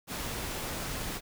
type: noise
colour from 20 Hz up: pink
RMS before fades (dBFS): -36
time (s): 0.07-1.21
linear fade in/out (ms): 50
effects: none